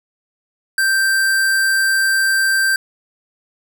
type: tone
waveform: square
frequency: 1568 Hz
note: G6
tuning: in tune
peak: -14 dBFS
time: 0.78-2.76 s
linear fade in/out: 2 ms
effects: none